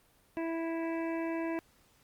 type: harmonic tone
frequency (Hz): 329.4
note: E4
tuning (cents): -1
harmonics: 1 / 2 / 3 / 5 / 6 / 7 / 8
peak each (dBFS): -33 / -39 / -43 / -47 / -49 / -50 / -51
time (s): 0.37-1.59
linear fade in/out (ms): 0
effects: pink hiss -66 dBFS RMS until 2.03 s + Opus 32 kbps